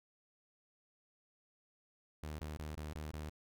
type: tone bursts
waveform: sawtooth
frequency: 76.2 Hz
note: D#2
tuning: 36 cents flat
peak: -38 dBFS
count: 6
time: 2.23-3.295 s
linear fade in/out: 0 ms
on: 160 ms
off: 21 ms
effects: none